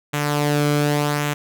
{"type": "tone with flanger", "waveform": "sawtooth", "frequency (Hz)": 146.83, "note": "D3", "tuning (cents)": 0, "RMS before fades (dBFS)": -20, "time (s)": [0.13, 1.34], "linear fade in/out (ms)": 10, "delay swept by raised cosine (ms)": [0.2, 1.11], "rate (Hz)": 0.87, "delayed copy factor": -0.5, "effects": []}